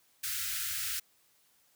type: band-stop noise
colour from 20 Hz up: white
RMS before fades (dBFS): -35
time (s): 0.23-1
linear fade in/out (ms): 10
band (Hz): 110 to 1300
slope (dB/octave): 96
effects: white hiss -68 dBFS RMS until 1.75 s + high-pass 60 Hz 12 dB/octave